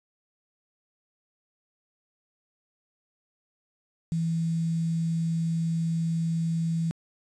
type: tone with quantisation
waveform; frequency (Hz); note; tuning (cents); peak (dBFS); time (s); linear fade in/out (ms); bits
sine; 164.81; E3; 0; -24; 4.12-6.91; 0; 8
effects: resampled to 24000 Hz